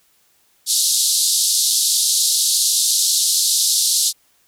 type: band-pass noise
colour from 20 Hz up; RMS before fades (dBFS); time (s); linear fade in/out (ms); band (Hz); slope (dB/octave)
pink; -17; 0.66-4.13; 50; 3800 to 12000; 48
effects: white hiss -59 dBFS RMS until 4.47 s